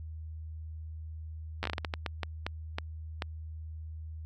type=slowing click train; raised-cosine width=0.3 ms; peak=-16 dBFS; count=14; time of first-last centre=1.63-3.222 s; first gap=10 ms; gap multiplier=1.37; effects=added 79 Hz sine -39 dBFS peak until 4.25 s